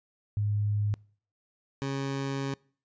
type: tone pair in turn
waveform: sine / 20% pulse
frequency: 103.83 / 137.08 Hz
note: G#2 / C#3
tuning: 0 / -19 cents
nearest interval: perfect fourth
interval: 481 cents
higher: second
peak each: -25 dBFS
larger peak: neither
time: 0.37-0.94 / 1.82-2.54 s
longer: second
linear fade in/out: 0 ms
effects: noise-tail reverb RT60 0.5 s tail -26 dB re dry + resampled to 16000 Hz